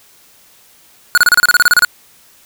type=tone bursts; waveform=square; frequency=1452 Hz; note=F#6; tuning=33 cents flat; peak=-6 dBFS; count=13; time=1.15-1.848 s; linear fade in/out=0 ms; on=26 ms; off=30 ms; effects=white hiss -47 dBFS RMS until 2.45 s